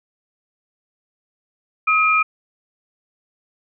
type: tone pair together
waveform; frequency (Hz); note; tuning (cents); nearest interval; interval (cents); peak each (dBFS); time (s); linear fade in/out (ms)
sine; 1271.4 / 2400; D#6 / D7; +37 / +37; major seventh; 1100; -16; 1.87-2.23; 10
effects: none